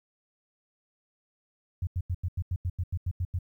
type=tone bursts; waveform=sine; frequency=89 Hz; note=F2; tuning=33 cents sharp; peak=-26 dBFS; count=12; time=1.82-3.389 s; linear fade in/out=5 ms; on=51 ms; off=87 ms; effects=11-bit